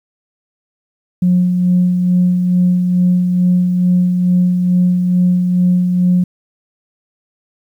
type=tone with tremolo; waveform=sine; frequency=179.7 Hz; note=F3; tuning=50 cents sharp; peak=-7 dBFS; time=1.22-6.24 s; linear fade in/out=5 ms; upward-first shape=sine; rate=2.3 Hz; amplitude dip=40%; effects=tanh soft clip ceiling -4 dBFS + 8-bit